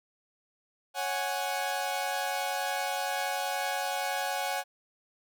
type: chord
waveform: sawtooth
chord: C# suspended fourth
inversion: none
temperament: equal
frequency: 554.4 / 740 / 830.6 Hz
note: C#5 / F#5 / G#5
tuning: 0 / 0 / 0 cents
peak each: -33 / -29 / -30 dBFS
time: 0.94-4.64 s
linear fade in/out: 50 ms
effects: none